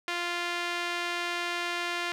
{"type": "tone with band-pass filter", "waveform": "sawtooth", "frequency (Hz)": 348.2, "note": "F4", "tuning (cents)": -5, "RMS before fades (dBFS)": -32, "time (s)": [0.08, 2.12], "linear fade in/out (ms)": 0, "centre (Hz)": 2400, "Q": 0.99, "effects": []}